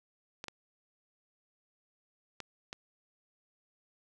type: clicks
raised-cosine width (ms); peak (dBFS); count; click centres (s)
0.2; -23; 4; 0.441 / 0.483 / 2.403 / 2.729
effects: none